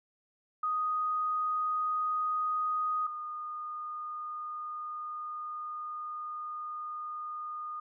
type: tone pair in turn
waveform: sine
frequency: 1244.5 / 1225.2 Hz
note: D#6 / D#6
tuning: 0 / -27 cents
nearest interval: unison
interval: 27 cents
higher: first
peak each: -28 / -36 dBFS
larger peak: first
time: 0.63-3.07 / 3.07-7.8 s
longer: second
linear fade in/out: 5 ms
effects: none